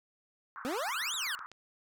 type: band-pass noise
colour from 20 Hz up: pink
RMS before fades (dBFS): -45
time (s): 0.56-1.46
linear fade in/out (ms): 0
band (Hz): 1100 to 1500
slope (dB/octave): 48
type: exponential two-way sweep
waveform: 25% pulse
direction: up then down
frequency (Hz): 234.9 to 3951 to 1407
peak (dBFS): -29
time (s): 0.65-1.35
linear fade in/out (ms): 0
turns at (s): 1.15
type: click train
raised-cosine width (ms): 0.2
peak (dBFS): -33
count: 6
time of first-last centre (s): 0.89-1.517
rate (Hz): 7.98
effects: none